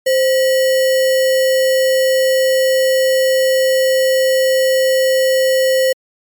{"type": "tone with sample-and-hold", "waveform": "sine", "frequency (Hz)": 523.3, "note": "C5", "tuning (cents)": 0, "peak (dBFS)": -10, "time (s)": [0.06, 5.93], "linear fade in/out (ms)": 10, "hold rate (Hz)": 2450, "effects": ["MP3 96 kbps"]}